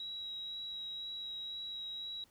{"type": "tone with vibrato", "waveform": "sine", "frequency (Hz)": 3862, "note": "B7", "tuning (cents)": -39, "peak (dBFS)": -40, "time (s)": [0, 2.24], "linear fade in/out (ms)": 2, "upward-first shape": "sine", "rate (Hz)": 2, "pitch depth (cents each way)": 11, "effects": ["pink hiss -68 dBFS RMS until 2.3 s"]}